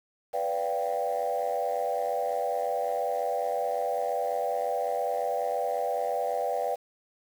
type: chord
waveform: sine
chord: G dominant seventh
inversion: first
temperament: equal with one note detuned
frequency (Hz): 493.9 / 582.9 / 698.5 / 784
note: B4 / D5 / F5 / G5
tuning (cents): 0 / -13 / 0 / 0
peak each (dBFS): -31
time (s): 0.33-6.76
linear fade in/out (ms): 20
effects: tanh soft clip ceiling -19 dBFS + 8-bit